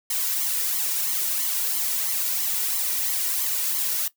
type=noise with flanger; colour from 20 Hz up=blue; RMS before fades=-25 dBFS; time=0.1-4.08 s; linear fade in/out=5 ms; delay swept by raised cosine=0.95 to 2.15 ms; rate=3 Hz; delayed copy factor=+0.7; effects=noise-tail reverb RT60 0.1 s tail -17 dB re dry